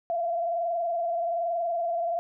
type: tone with frequency modulation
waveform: sine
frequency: 683 Hz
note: F5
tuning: 39 cents flat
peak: -25 dBFS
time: 0.1-2.19 s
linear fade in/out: 0 ms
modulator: 21.2 Hz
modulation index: 1
effects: none